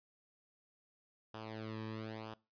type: tone with flanger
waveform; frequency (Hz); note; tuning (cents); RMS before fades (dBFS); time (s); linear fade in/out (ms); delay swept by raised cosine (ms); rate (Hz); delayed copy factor
sawtooth; 110; A2; 0; -45; 1.34-2.34; 5; 0.47 to 1.43; 1; -0.8
effects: noise-tail reverb RT60 0.3 s tail -22 dB re dry + resampled to 11025 Hz